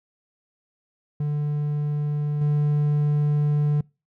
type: tone with level steps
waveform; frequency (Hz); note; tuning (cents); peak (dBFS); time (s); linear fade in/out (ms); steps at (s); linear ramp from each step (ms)
triangle; 147.7; D3; +10; -20 / -16; 1.2-3.81; 5; 2.41; 5
effects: noise-tail reverb RT60 0.3 s tail -26 dB re dry